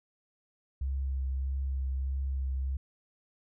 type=tone with vibrato; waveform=sine; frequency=66.8 Hz; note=C2; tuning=36 cents sharp; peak=-29 dBFS; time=0.81-2.77 s; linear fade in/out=5 ms; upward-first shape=triangle; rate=1.6 Hz; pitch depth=24 cents each way; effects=none